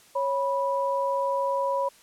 sine tone pair together, 551 / 981.8 Hz, C#5 / B5, -11 / -10 cents, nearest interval minor seventh, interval 1001 cents, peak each -26 dBFS, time 0.15-1.89 s, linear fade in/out 10 ms, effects white hiss -55 dBFS RMS until 2.02 s + low-pass 11000 Hz 12 dB/octave

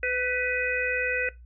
harmonic tone with a mistuned harmonic, 501 Hz, B4, 25 cents sharp, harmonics 1 / 3 / 4 / 5, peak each -30 / -30 / -30 / -30 dBFS, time 0.03-1.29 s, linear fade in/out 2 ms, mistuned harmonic 4, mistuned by -34 cents, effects noise-tail reverb RT60 0.2 s tail -19 dB re dry + added 60 Hz sine -45 dBFS peak until 1.45 s

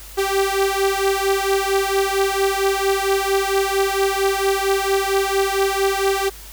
sawtooth beating tone pair, 388.6 / 393 Hz, G4 / G4, -15 / +4 cents, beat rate 4.4 Hz, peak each -16 dBFS, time 0.17-6.3 s, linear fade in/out 20 ms, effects added 50 Hz sine -39 dBFS peak until 6.52 s + white hiss -40 dBFS RMS until 6.52 s

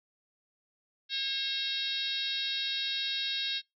harmonic tone with a mistuned harmonic, 541 Hz, C#5, 42 cents flat, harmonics 3 / 4 / 5 / 6 / 7 / 8 / 9 / 10, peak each -43 / -45 / -41 / -38 / -33 / -40 / -43 / -45 dBFS, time 1.09-3.62 s, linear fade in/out 50 ms, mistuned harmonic 9, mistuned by -32 cents, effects noise-tail reverb RT60 0.2 s tail -25 dB re dry

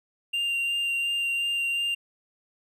triangle tone with vibrato, 2783 Hz, F7, 7 cents flat, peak -23 dBFS, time 0.33-1.95 s, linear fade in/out 10 ms, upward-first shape sine, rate 2.8 Hz, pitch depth 11 cents each way, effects none

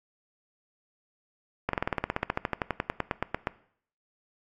slowing click train, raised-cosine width 0.5 ms, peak -11 dBFS, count 24, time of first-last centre 1.69-3.472 s, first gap 43 ms, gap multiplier 1.05, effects noise-tail reverb RT60 0.6 s tail -19 dB re dry + AAC 48 kbps

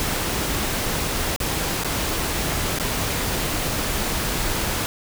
pink noise with dropouts, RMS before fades -24 dBFS, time 0-4.86 s, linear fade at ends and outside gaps 0 ms, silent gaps 1.362-1.402 / 1.836-1.846 / 2.787-2.798 s, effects none

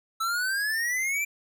square exponential sweep, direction up, 1309 to 2369 Hz, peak -26 dBFS, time 0.2-1.25 s, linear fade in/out 10 ms, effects none

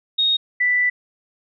sine tone pair in turn, 3731 / 1978.7 Hz, A#7 / B6, +1 / +3 cents, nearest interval major seventh, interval 1098 cents, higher first, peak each -15 dBFS, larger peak neither, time 0.18-0.37 / 0.6-0.9 s, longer second, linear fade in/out 10 ms, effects none

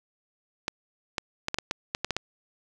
clicks, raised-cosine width 0.2 ms, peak -10 dBFS, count 10, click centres 0.681 / 1.182 / 1.484 / 1.544 / 1.586 / 1.711 / 1.949 / 2.046 / 2.107 / 2.166 s, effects none

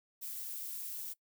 violet noise, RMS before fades -42 dBFS, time 0.21-1.14 s, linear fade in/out 20 ms, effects noise-tail reverb RT60 0.1 s tail -21 dB re dry

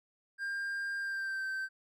triangle tone with pitch glide, 1600 to 1552.7 Hz, G6 to G6, +35 to -17 cents, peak -32 dBFS, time 0.38-1.69 s, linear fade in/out 50 ms, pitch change -52 cents, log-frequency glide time 0.98-1.45 s, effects none

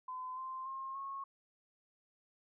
sine tone with pitch steps, 1020 / 1043.8 / 1068.2 / 1093.2 Hz, C6 / C6 / C6 / C#6, -44 / -4 / +36 / -24 cents, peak -40 dBFS, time 0.08-1.24 s, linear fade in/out 5 ms, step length 290 ms, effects none

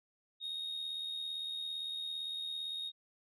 sine tone with amplitude modulation, 3729 Hz, A#7, in tune, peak -33 dBFS, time 0.4-2.92 s, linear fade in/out 50 ms, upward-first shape sine, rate 77.7 Hz, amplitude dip 55%, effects tanh soft clip ceiling -35 dBFS

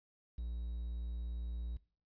triangle tone with quantisation, 58.8 Hz, A#1, 16 cents sharp, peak -36 dBFS, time 0.38-1.77 s, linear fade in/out 5 ms, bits 11, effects noise-tail reverb RT60 0.4 s tail -21 dB re dry + resampled to 11025 Hz

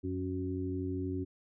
harmonic tone with a mistuned harmonic, 92.5 Hz, F#2, in tune, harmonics 1 / 2 / 3 / 4, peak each -37 / -46 / -36 / -39 dBFS, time 0.03-1.25 s, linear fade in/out 20 ms, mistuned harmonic 2, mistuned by -35 cents, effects none

